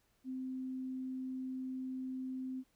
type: tone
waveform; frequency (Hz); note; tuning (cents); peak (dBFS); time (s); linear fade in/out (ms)
sine; 259.3; C4; -15; -38; 0.24-2.64; 50
effects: pink hiss -75 dBFS RMS until 2.75 s